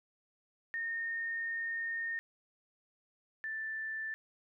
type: tone pair in turn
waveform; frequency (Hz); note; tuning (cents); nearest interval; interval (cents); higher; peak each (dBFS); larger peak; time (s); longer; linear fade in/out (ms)
sine; 1835 / 1766.1; A#6 / A6; -28 / +6; minor second; 66; first; -34 / -36; first; 0.74-2.19 / 3.44-4.14; first; 0
effects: none